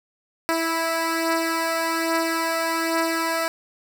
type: beating tone pair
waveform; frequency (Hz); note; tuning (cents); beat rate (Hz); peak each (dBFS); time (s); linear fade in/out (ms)
10% pulse; 328.3 / 329.5; E4 / E4; -7 / -1; 1.2; -14 / -20; 0.49-3.48; 0
effects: none